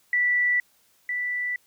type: tone pair in turn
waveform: sine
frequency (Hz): 1964 / 1972.4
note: B6 / B6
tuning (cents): -10 / -3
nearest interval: unison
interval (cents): 7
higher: second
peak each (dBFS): -19 / -25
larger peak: first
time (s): 0.13-0.6 / 1.09-1.56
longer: neither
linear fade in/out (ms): 2
effects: white hiss -63 dBFS RMS until 1.66 s